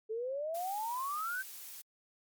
sine exponential sweep, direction up, 428.6 to 1581 Hz, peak -34 dBFS, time 0.09-1.43 s, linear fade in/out 20 ms
blue noise, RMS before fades -47 dBFS, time 0.54-1.82 s, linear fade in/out 10 ms
effects MP3 96 kbps

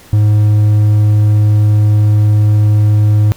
triangle tone, 105.4 Hz, G#2, 26 cents sharp, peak -4 dBFS, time 0.13-3.32 s, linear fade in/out 0 ms, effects pink hiss -40 dBFS RMS until 3.36 s

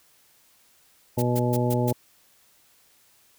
harmonic tone, 122.3 Hz, B2, 16 cents flat, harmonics 1 / 2 / 3 / 4 / 5 / 7, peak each -24 / -27 / -29 / -30 / -31 / -32 dBFS, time 1.17-1.93 s, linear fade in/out 10 ms
blue noise bursts, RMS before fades -33 dBFS, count 5, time 1.18-1.915 s, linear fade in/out 10 ms, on 43 ms, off 130 ms
effects white hiss -60 dBFS RMS until 3.38 s

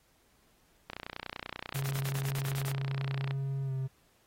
click train, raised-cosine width 0.3 ms, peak -22 dBFS, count 74, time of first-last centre 0.9-3.309 s, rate 30.3 Hz
white noise bursts, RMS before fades -42 dBFS, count 10, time 1.74-2.717 s, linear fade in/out 10 ms, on 68 ms, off 33 ms
triangle tone with pitch glide, 136.5 to 132.84 Hz, C#3 to C3, -26 to +27 cents, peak -29 dBFS, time 1.74-3.88 s, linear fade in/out 20 ms, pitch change -47 cents, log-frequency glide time 3.64-3.72 s
effects pink hiss -68 dBFS RMS until 4.26 s + AAC 48 kbps

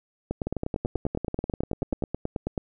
two click trains, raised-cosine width 2 ms, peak -14 / -15 dBFS, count 22 / 17, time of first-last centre 0.31-2.578 / 0.47-2.023 s, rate 9.26 / 10.3 Hz, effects none

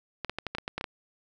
clicks, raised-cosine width 0.3 ms, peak -16 dBFS, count 10, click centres 0.247 / 0.296 / 0.386 / 0.467 / 0.55 / 0.584 / 0.679 / 0.78 / 0.811 / 0.842 s, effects none

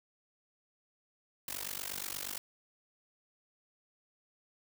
white noise with amplitude modulation, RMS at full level -36 dBFS, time 1.48-2.38 s, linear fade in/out 2 ms, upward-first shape sine, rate 48.4 Hz, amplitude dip 100%, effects none

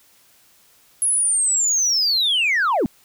sine linear sweep, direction down, 10710 to 184.6 Hz, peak -14 dBFS, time 1.02-2.86 s, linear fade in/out 0 ms, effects tanh soft clip ceiling -14 dBFS + white hiss -55 dBFS RMS until 3.04 s

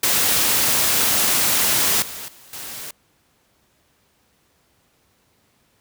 white noise with level steps, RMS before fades -18 / -33 / -47 / -33 dBFS, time 0.03-2.91 s, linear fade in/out 5 ms, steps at 2.02 / 2.28 / 2.53 s, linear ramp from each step 2 ms, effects pink hiss -62 dBFS RMS until 5.8 s + high-pass 60 Hz 12 dB/octave

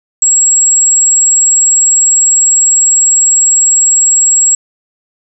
sine tone, 7640 Hz, A#8, 42 cents sharp, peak -5 dBFS, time 0.22-4.55 s, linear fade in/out 2 ms, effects none

